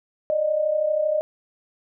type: tone pair together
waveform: sine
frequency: 583.3 / 616 Hz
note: D5 / D#5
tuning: -12 / -17 cents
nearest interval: minor second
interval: 95 cents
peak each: -26 / -20 dBFS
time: 0.3-1.21 s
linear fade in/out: 0 ms
effects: none